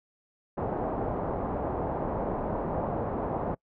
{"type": "low-pass noise", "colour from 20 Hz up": "white", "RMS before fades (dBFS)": -31, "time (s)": [0.57, 3.55], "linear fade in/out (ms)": 10, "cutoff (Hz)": 840, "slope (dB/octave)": 24, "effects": ["noise-tail reverb RT60 0.1 s tail -25 dB re dry"]}